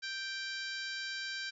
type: harmonic tone with a mistuned harmonic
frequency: 784 Hz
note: G5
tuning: in tune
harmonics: 2 / 3 / 4 / 5 / 6 / 7 / 8 / 9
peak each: -40 / -47 / -48 / -45 / -45 / -49 / -57 / -57 dBFS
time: 0.02-1.51 s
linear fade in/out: 20 ms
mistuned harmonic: 9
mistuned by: +16 cents
effects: none